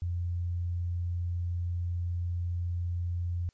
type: tone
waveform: sine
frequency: 87.31 Hz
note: F2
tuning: in tune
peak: -29 dBFS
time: 0.02-3.49 s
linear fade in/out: 0 ms
effects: white hiss -72 dBFS RMS until 3.53 s + resampled to 16000 Hz